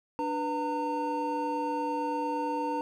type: tone cluster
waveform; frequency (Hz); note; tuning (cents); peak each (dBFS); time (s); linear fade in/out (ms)
triangle; 295.1 / 492.8 / 914; D4 / B4 / A#5; +8 / -4 / -34; -32 / -33 / -29; 0.19-2.81; 0
effects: none